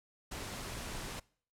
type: noise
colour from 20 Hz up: pink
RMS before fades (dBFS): -42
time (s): 0.31-1.2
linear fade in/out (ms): 10
effects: noise-tail reverb RT60 0.5 s tail -23 dB re dry + low-pass 11000 Hz 12 dB/octave